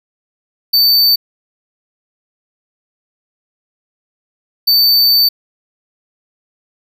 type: tone bursts at uneven times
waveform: square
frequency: 4561 Hz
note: C#8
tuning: 49 cents sharp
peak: -8 dBFS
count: 2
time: 0.73-1.16 / 4.67-5.29 s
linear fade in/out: 10 ms
effects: none